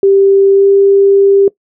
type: tone with pitch glide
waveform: sine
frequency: 392.7 to 395.7 Hz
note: G4 to G4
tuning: +3 to +16 cents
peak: -4 dBFS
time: 0.03-1.48 s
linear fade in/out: 2 ms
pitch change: +13 cents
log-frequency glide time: 0.53-0.65 s
effects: noise-tail reverb RT60 0.1 s tail -20 dB re dry